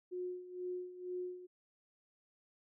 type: tone with tremolo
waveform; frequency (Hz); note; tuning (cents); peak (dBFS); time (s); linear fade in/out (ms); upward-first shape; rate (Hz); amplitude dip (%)
sine; 361.7; F#4; -39; -37; 0.11-1.47; 20; sine; 2.1; 75
effects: none